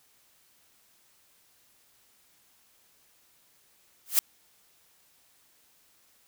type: noise with exponential growth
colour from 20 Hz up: blue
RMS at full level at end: -17 dBFS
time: 4.06-4.19 s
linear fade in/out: 0 ms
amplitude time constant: 27 ms
effects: white hiss -64 dBFS RMS until 6.27 s